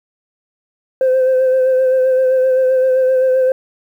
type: tone with vibrato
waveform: sine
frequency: 518 Hz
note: C5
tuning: 17 cents flat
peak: -8 dBFS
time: 1.01-3.52 s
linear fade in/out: 2 ms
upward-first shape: sine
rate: 7.7 Hz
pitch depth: 25 cents each way
effects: tanh soft clip ceiling -8 dBFS + 8-bit